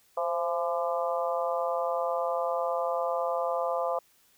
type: harmonic tone with a mistuned harmonic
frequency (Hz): 170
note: F3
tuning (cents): -46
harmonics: 3 / 4 / 5 / 6 / 7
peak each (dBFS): -30 / -31 / -36 / -35 / -36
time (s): 0.17-3.99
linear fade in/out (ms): 5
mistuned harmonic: 3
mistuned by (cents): +40
effects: white hiss -64 dBFS RMS until 4.37 s